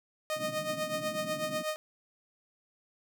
sawtooth tone with tremolo, 618 Hz, D#5, 12 cents flat, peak -25 dBFS, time 0.3-1.76 s, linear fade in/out 0 ms, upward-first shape triangle, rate 8.1 Hz, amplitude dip 75%
white band-pass noise, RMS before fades -43 dBFS, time 0.36-1.63 s, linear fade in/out 5 ms, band 120 to 320 Hz, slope 96 dB/octave
effects none

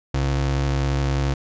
square ring-modulated tone, 99.8 Hz, G2, 32 cents sharp, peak -17 dBFS, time 0.14-1.34 s, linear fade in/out 5 ms, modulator 35.7 Hz, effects resampled to 16000 Hz

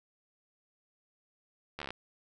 slowing click train, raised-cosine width 0.3 ms, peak -23 dBFS, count 9, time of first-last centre 1.79-1.906 s, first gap 13 ms, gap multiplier 1.03, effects none

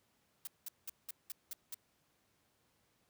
blue noise bursts, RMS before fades -43 dBFS, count 7, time 0.45-1.744 s, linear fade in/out 2 ms, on 22 ms, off 190 ms, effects pink hiss -75 dBFS RMS until 3.09 s + high-pass 80 Hz 12 dB/octave

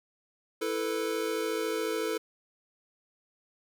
square chord, E suspended fourth, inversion none, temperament equal, 329.6 / 440 / 493.9 Hz, E4 / A4 / B4, 0 / 0 / 0 cents, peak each -36 / -32 / -36 dBFS, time 0.61-2.18 s, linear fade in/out 10 ms, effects none

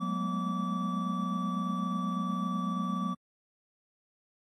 triangle tone cluster, 182 / 205.5 / 213.7 / 243.7 / 1156 Hz, F#3 / G#3 / G#3 / B3 / D6, -28 / -18 / +50 / -23 / -28 cents, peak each -31 / -37 / -38 / -35 / -33 dBFS, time 0-3.15 s, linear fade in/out 20 ms, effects AAC 64 kbps

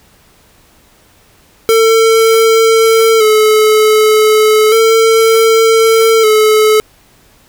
square tone with vibrato, 440 Hz, A4, in tune, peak -6 dBFS, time 1.69-6.8 s, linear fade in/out 0 ms, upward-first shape square, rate 0.33 Hz, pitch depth 36 cents each way, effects pink hiss -47 dBFS RMS until 7.48 s

